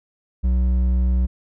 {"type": "tone with hard clipping", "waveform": "sine", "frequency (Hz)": 62.3, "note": "B1", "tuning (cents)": 16, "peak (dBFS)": -17, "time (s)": [0.43, 1.27], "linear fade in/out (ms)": 20, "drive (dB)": 6, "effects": []}